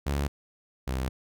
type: tone pair in turn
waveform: sawtooth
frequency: 70.8 / 64.87 Hz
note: C#2 / C2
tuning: +37 / -14 cents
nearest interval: major second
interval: 151 cents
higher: first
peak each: -22 / -24 dBFS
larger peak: first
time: 0.06-0.28 / 0.87-1.09 s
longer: neither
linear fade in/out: 10 ms
effects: none